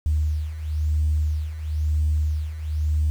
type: beating tone pair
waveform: sine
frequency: 75.8 / 76.8 Hz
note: D#2 / D#2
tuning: -45 / -22 cents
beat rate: 1 Hz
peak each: -25 / -21 dBFS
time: 0.06-3.1 s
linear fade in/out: 0 ms
effects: tanh soft clip ceiling -13 dBFS + 8-bit